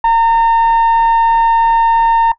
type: tone with frequency modulation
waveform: sine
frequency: 917 Hz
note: A#5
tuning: 29 cents flat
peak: -6 dBFS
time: 0.04-2.32 s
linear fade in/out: 5 ms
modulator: 897 Hz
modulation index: 0.27
effects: noise-tail reverb RT60 0.1 s tail -17 dB re dry + tanh soft clip ceiling -5 dBFS